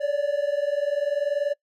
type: tone pair together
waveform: triangle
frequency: 566.9 / 587.3 Hz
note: C#5 / D5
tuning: +39 / 0 cents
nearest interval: minor second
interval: 61 cents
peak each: -23 dBFS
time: 0-1.54 s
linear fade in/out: 20 ms
effects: noise-tail reverb RT60 0.1 s tail -22 dB re dry